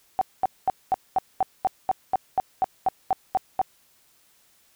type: tone bursts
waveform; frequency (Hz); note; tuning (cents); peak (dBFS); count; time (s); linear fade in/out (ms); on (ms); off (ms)
sine; 760; F#5; +46; -17; 15; 0.19-3.615; 0; 23; 220
effects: white hiss -61 dBFS RMS until 4.75 s